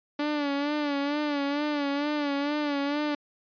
sawtooth tone with vibrato, 289.6 Hz, D4, 24 cents flat, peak -22 dBFS, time 0.19-3.15 s, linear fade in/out 5 ms, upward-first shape sine, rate 2.2 Hz, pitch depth 59 cents each way, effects resampled to 11025 Hz

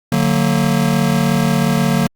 square chord, D augmented, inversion none, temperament just, 146.83 / 183.54 / 229.4 Hz, D3 / F#3 / A#3, 0 / -14 / -28 cents, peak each -18 dBFS, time 0.12-2.07 s, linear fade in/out 2 ms, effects Opus 48 kbps

